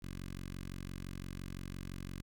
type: tone with notch filter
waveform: 10% pulse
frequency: 45.86 Hz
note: F#1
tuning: 15 cents flat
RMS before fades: -44 dBFS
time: 0.02-2.22 s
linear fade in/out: 10 ms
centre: 720 Hz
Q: 0.74
effects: none

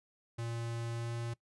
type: tone with pitch glide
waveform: square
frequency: 116.54 to 117.28 Hz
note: A#2 to A#2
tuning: 0 to +11 cents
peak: -37 dBFS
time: 0.38-1.34 s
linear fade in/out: 10 ms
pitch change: +11 cents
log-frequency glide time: 0.92-1.13 s
effects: noise-tail reverb RT60 0.1 s tail -20 dB re dry + resampled to 24000 Hz

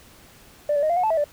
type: tone with pitch steps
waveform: sine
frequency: 590 / 575 / 620 / 690 / 726 / 872 / 649 / 587 Hz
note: D5 / D5 / D#5 / F5 / F#5 / A5 / E5 / D5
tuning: +8 / -37 / -6 / -21 / -33 / -16 / -27 / -1 cents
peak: -17 dBFS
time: 0.69-1.242 s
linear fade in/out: 5 ms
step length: 69 ms
effects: tanh soft clip ceiling -14 dBFS + pink hiss -50 dBFS RMS until 1.32 s

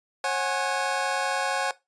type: chord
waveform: 25% pulse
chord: C# suspended fourth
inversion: none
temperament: equal with one note detuned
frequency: 542 / 740 / 830.6 Hz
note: C#5 / F#5 / G#5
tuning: -39 / 0 / 0 cents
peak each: -25 dBFS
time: 0.24-1.71 s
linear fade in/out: 2 ms
effects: noise-tail reverb RT60 0.2 s tail -18 dB re dry + resampled to 22050 Hz

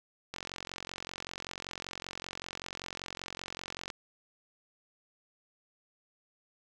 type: click train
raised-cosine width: 0.2 ms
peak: -21 dBFS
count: 162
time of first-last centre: 0.34-3.902 s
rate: 45.2 Hz
effects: none

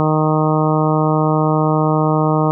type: harmonic tone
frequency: 155 Hz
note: D#3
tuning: 6 cents flat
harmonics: 1 / 2 / 3 / 4 / 5 / 6 / 7 / 8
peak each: -16 / -19 / -21 / -22 / -23 / -24 / -24 / -25 dBFS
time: 0-2.51 s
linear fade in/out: 0 ms
effects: none

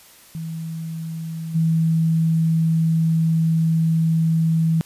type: tone with level steps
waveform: sine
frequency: 162.4 Hz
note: E3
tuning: 26 cents flat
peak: -26 / -15 dBFS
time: 0.35-4.81 s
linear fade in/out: 0 ms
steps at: 1.54 s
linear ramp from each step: 20 ms
effects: white hiss -48 dBFS RMS until 4.85 s + resampled to 32000 Hz

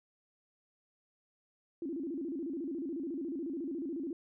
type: tone with vibrato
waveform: sine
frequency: 303.4 Hz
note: D#4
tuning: 44 cents flat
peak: -35 dBFS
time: 1.82-4.13 s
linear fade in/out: 2 ms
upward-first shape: square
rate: 14 Hz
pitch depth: 190 cents each way
effects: none

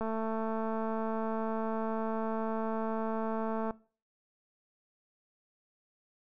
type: click train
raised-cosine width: 1 ms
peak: -22 dBFS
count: 822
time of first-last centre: 0.01-3.708 s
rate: 222 Hz
effects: noise-tail reverb RT60 0.4 s tail -21 dB re dry

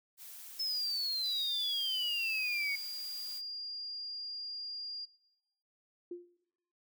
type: noise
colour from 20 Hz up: blue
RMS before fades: -49 dBFS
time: 0.17-3.42 s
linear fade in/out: 50 ms
type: exponential sweep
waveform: sine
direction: down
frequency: 5260 to 2200 Hz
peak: -32 dBFS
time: 0.59-2.76 s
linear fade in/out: 10 ms
type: tone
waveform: sine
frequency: 4810 Hz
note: D8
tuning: 41 cents sharp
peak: -38 dBFS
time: 1.23-5.06 s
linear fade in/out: 20 ms
type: tone with exponential decay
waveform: sine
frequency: 350.8 Hz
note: F4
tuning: 8 cents sharp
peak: -36 dBFS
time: 6.11-6.37 s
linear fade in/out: 5 ms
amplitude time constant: 55 ms
effects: noise-tail reverb RT60 1.0 s tail -23 dB re dry

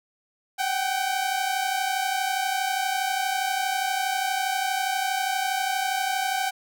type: tone pair together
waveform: sawtooth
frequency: 751.6 / 784 Hz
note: F#5 / G5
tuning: +27 / 0 cents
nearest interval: minor second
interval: 73 cents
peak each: -23 dBFS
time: 0.58-6.51 s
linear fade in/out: 20 ms
effects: none

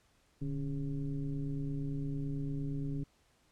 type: tone with frequency modulation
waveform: sine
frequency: 146.4 Hz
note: D3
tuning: 5 cents flat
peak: -33 dBFS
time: 0.41-3.04 s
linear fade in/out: 10 ms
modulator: 132 Hz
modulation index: 1.1
effects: pink hiss -70 dBFS RMS until 3.51 s + low-pass 10000 Hz 12 dB/octave

